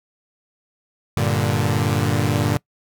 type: chord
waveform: sawtooth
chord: G minor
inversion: none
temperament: equal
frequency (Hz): 98 / 116.54 / 146.83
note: G2 / Bb2 / D3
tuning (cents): 0 / 0 / 0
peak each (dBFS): -18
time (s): 1.17-2.57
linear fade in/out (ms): 0
effects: noise-tail reverb RT60 0.1 s tail -23 dB re dry